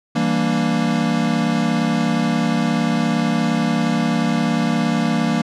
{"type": "chord", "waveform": "square", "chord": "E half-diminished seventh", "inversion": "none", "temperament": "equal", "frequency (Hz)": [164.81, 196, 233.1, 293.7], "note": ["E3", "G3", "Bb3", "D4"], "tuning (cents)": [0, 0, 0, 0], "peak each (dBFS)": [-23, -24, -20, -26], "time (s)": [0.15, 5.42], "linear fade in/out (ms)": 10, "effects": ["low-pass 6000 Hz 12 dB/octave"]}